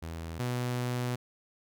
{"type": "tone pair in turn", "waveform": "sawtooth", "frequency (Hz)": [82.2, 123.45], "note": ["E2", "B2"], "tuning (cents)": [-4, 0], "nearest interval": "perfect fifth", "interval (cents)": 704, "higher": "second", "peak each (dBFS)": [-33, -26], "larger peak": "second", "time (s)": [[0.02, 0.39], [0.39, 1.16]], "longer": "second", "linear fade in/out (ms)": 10, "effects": []}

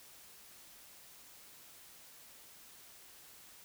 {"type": "silence", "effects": ["white hiss -57 dBFS RMS until 3.64 s"]}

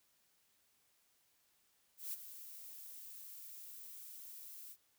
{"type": "noise with ADSR envelope", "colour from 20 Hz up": "violet", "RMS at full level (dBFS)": -41, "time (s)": [1.97, 4.77], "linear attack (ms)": 160, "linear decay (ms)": 23, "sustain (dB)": -11, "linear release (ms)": 63, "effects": ["white hiss -75 dBFS RMS until 4.98 s"]}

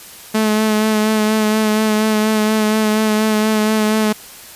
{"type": "tone with vibrato", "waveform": "sawtooth", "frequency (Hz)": 215.7, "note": "A3", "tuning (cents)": -34, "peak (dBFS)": -9, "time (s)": [0.34, 4.13], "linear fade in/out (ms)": 10, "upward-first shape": "sine", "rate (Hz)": 4.2, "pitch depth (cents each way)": 23, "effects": ["white hiss -37 dBFS RMS until 4.55 s", "resampled to 32000 Hz"]}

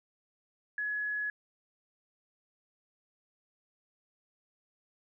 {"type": "tone", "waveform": "sine", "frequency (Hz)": 1690, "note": "G#6", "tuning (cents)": 30, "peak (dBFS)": -31, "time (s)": [0.78, 1.3], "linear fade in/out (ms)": 2, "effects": []}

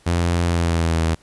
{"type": "tone with pitch glide", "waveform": "sawtooth", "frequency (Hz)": [86.1, 81.5], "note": ["F2", "E2"], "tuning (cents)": [-24, -19], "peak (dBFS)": -13, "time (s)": [0.06, 1.15], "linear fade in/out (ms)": 10, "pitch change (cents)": -95, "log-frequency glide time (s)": [0.46, 1.02], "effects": ["pink hiss -54 dBFS RMS until 1.22 s", "resampled to 24000 Hz"]}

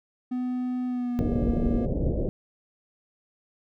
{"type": "tone with pitch glide", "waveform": "triangle", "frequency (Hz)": [250.5, 236.6], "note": ["B3", "A#3"], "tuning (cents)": [25, 26], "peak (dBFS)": -24, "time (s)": [0.31, 1.86], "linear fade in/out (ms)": 10, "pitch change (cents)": -99, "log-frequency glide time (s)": [0.86, 1.38]}
{"type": "low-pass noise", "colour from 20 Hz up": "pink", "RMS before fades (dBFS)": -26, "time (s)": [1.19, 2.29], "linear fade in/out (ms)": 0, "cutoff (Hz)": 590, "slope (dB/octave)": 48}
{"effects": []}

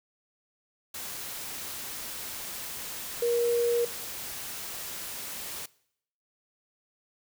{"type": "tone in noise", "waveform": "sine", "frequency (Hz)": 473.9, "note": "A#4", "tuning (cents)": 28, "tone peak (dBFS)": -23, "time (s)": [3.22, 3.85], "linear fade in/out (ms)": 5, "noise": "white", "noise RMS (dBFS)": -38, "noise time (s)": [0.94, 5.66], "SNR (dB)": 12, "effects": ["noise-tail reverb RT60 0.7 s tail -22 dB re dry"]}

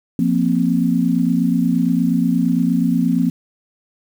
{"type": "chord", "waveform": "sine", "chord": "F suspended fourth", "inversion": "none", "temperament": "equal", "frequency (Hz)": [174.61, 233.1, 261.6], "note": ["F3", "Bb3", "C4"], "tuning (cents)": [0, 0, 0], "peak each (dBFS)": -18, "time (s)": [0.19, 3.3], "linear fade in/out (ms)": 2, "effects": ["7-bit"]}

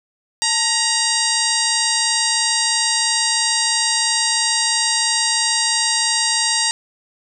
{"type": "harmonic tone with a mistuned harmonic", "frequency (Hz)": 943, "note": "A#5", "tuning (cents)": 20, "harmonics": [1, 2, 3, 4, 5, 6, 7, 8, 9], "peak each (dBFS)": [-26, -25, -27, -25, -21, -26, -26, -26, -23], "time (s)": [0.42, 6.71], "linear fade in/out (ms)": 0, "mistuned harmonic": 1, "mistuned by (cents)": -100, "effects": []}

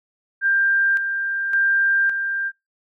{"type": "tone with tremolo", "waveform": "sine", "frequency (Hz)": 1589, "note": "G6", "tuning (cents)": 23, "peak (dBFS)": -15, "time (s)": [0.41, 2.52], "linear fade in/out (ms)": 50, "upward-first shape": "square", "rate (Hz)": 0.89, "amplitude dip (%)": 50, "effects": ["noise-tail reverb RT60 0.2 s tail -26 dB re dry"]}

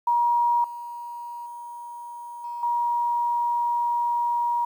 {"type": "tone with level steps", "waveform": "sine", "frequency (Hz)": 952, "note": "A#5", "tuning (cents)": 36, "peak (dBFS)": [-18, -33, -35, -30, -21], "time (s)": [0.07, 4.65], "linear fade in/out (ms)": 5, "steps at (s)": [0.64, 1.46, 2.44, 2.63], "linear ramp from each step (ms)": 2, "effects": ["9-bit"]}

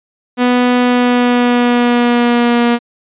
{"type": "tone with pitch glide", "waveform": "sawtooth", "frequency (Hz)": [246.9, 237.8], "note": ["B3", "A#3"], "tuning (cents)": [0, 35], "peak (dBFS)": -5, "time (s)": [0.37, 2.79], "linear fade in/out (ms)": 50, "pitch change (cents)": -65, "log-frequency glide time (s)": [0.8, 2.67], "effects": ["resampled to 8000 Hz"]}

